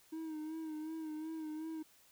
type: tone with vibrato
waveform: triangle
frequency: 314.5 Hz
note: D#4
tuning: 19 cents sharp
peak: -38 dBFS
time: 0.12-1.83 s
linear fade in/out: 10 ms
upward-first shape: sine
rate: 2.7 Hz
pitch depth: 46 cents each way
effects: white hiss -66 dBFS RMS until 2.11 s